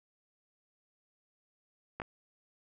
clicks, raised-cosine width 0.5 ms, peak -23 dBFS, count 2, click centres 2 / 2.018 s, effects none

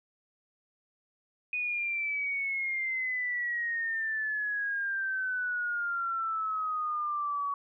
sine exponential sweep, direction down, 2489 to 1125 Hz, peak -29 dBFS, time 1.53-7.54 s, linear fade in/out 2 ms, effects none

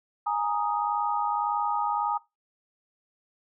sine chord, Ab suspended second, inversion none, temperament equal, 830.6 / 932.3 / 1244.5 Hz, Ab5 / Bb5 / Eb6, 0 / 0 / 0 cents, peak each -28 / -29 / -30 dBFS, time 0.26-2.18 s, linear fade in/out 10 ms, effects noise-tail reverb RT60 0.2 s tail -19 dB re dry

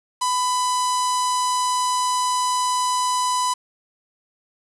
sawtooth tone with notch filter, 999 Hz, B5, 20 cents sharp, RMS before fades -21 dBFS, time 0.21-3.54 s, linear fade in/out 10 ms, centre 2200 Hz, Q 0.68, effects resampled to 24000 Hz + 7-bit

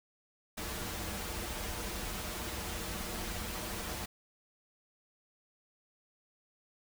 pink noise with comb filter, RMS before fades -39 dBFS, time 0.57-4.06 s, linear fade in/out 10 ms, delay 7.4 ms, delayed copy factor -0.7, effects none

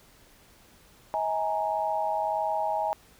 sine chord, D# suspended fourth, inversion none, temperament equal with one note detuned, 638.3 / 830.6 / 932.3 Hz, D#5 / G#5 / A#5, +44 / 0 / 0 cents, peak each -30 / -28 / -32 dBFS, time 1.14-2.93 s, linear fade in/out 0 ms, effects pink hiss -57 dBFS RMS until 3.19 s

